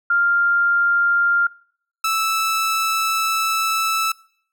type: tone pair in turn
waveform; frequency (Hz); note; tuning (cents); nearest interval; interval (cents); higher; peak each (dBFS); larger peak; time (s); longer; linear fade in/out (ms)
sine / sawtooth; 1396.9 / 1314.5; F6 / E6; 0 / -5; minor second; 105; first; -14; neither; 0.1-1.47 / 2.04-4.12; second; 5
effects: noise-tail reverb RT60 0.6 s tail -24 dB re dry